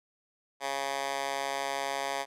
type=tone with high-pass filter; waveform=10% pulse; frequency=138 Hz; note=C#3; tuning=7 cents flat; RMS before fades=-33 dBFS; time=0.6-2.26 s; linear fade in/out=50 ms; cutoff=770 Hz; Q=1.1; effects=low-pass 10000 Hz 12 dB/octave